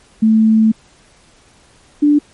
sine tone pair in turn, 220 / 293.7 Hz, A3 / D4, 0 / 0 cents, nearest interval perfect fourth, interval 500 cents, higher second, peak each -7 dBFS, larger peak neither, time 0.22-0.72 / 2.02-2.19 s, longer first, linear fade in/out 10 ms, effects pink hiss -49 dBFS RMS until 2.33 s + MP3 48 kbps

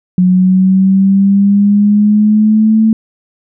sine linear sweep, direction up, 181.3 to 221.7 Hz, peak -5 dBFS, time 0.18-2.93 s, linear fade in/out 2 ms, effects none

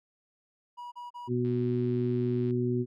triangle tone bursts, 968 Hz, B5, 35 cents flat, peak -37 dBFS, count 3, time 0.77-1.29 s, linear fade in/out 20 ms, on 150 ms, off 35 ms
harmonic tone, 122.7 Hz, B2, 11 cents flat, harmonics 1 / 2 / 3, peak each -30 / -30 / -30 dBFS, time 1.27-2.86 s, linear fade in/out 50 ms
click train, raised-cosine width 0.3 ms, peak -38 dBFS, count 111, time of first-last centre 1.45-2.508 s, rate 104 Hz
effects none

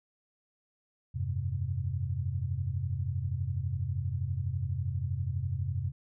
sine chord, F suspended second, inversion none, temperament equal with one note detuned, 87.31 / 99.6 / 130.81 Hz, F2 / G2 / C3, 0 / +28 / 0 cents, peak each -34 dBFS, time 1.14-5.92 s, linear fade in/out 20 ms, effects none

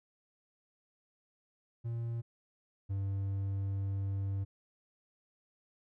triangle tone pair in turn, 116.54 / 98 Hz, A#2 / G2, 0 / 0 cents, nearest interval minor third, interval 300 cents, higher first, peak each -32 / -30 dBFS, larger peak second, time 1.84-2.22 / 2.89-4.45 s, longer second, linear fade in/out 20 ms, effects none

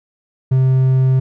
triangle tone, 130.81 Hz, C3, in tune, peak -8 dBFS, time 0.51-1.2 s, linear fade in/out 10 ms, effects none

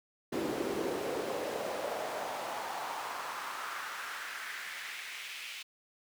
brown noise with high-pass filter sweep, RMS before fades -38 dBFS, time 0.32-5.63 s, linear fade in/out 10 ms, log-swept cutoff 310 to 2700 Hz, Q 2.4, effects none

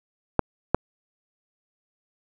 clicks, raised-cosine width 1 ms, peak -3 dBFS, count 2, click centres 0.393 / 0.746 s, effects none

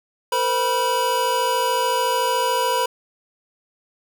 square tone cluster, 459.3 / 513 / 977 Hz, A#4 / C5 / B5, -26 / -34 / -19 cents, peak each -27 / -25 / -21 dBFS, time 0.32-2.86 s, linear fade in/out 5 ms, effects none

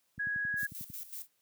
click train, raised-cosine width 5 ms, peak -33 dBFS, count 9, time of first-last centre 0.18-0.901 s, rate 11.1 Hz
sine tone, 1661.2 Hz, G#6, in tune, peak -31 dBFS, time 0.19-0.67 s, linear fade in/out 10 ms
violet noise with tremolo, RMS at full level -42 dBFS, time 0.56-1.28 s, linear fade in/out 50 ms, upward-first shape square, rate 5.3 Hz, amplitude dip 70%
effects white hiss -75 dBFS RMS until 1.41 s + high-pass 100 Hz 12 dB/octave

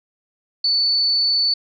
sine tone, 4483 Hz, C#8, 19 cents sharp, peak -15 dBFS, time 0.64-1.54 s, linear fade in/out 5 ms, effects none

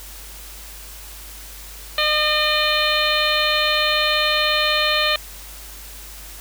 harmonic tone with a mistuned harmonic, 607 Hz, D#5, 43 cents flat, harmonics 1 / 2 / 3 / 4 / 5 / 6 / 7, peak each -24 / -24 / -24 / -24 / -24 / -24 / -24 dBFS, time 1.98-5.16 s, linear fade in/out 2 ms, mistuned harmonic 7, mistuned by -31 cents, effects added 50 Hz sine -39 dBFS peak until 6.4 s + white hiss -39 dBFS RMS until 6.4 s

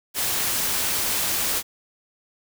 white noise, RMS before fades -24 dBFS, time 0.14-1.63 s, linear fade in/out 50 ms, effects none

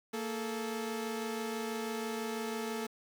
sawtooth tone pair together, 229.4 / 432.7 Hz, A#3 / A4, -28 / -29 cents, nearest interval major seventh, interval 1099 cents, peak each -34 / -34 dBFS, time 0.13-2.87 s, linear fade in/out 10 ms, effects 9-bit

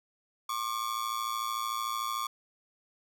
45% pulse ring-modulated tone, 1135 Hz, C#6, 41 cents sharp, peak -28 dBFS, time 0.49-2.27 s, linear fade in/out 5 ms, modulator 56.7 Hz, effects none

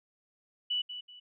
sine tone with echo, 2960 Hz, F#7, in tune, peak -28 dBFS, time 0.7-0.82 s, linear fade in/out 10 ms, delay 190 ms, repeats 2, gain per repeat -10 dB, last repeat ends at 1.2 s, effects none

